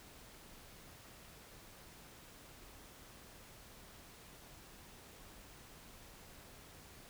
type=silence; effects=pink hiss -57 dBFS RMS until 7.09 s